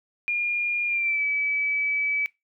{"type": "tone with pitch glide", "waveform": "sine", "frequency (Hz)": [2416, 2294], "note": ["D7", "D7"], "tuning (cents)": [48, -41], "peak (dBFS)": -22, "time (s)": [0.28, 2.26], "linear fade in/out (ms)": 0, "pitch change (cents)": -89, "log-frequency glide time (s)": [0.87, 1.23], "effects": ["noise-tail reverb RT60 0.2 s tail -21 dB re dry"]}